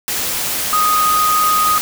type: tone in noise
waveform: sine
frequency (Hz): 1245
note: D#6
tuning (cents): +1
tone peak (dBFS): -12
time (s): 0.73-1.78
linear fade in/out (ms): 0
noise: white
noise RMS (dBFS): -20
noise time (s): 0.08-1.81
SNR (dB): +5
effects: none